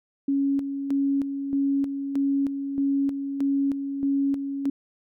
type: tone with tremolo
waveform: sine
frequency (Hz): 277.2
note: C#4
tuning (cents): 0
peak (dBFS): -20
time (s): 0.28-4.7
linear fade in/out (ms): 5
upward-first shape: square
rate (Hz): 1.6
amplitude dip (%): 55
effects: none